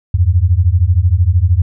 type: beating tone pair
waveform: sine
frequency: 82.41 / 95.41 Hz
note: E2 / G2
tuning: 0 / -46 cents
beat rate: 13 Hz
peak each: -11 dBFS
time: 0.14-1.62 s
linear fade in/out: 5 ms
effects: none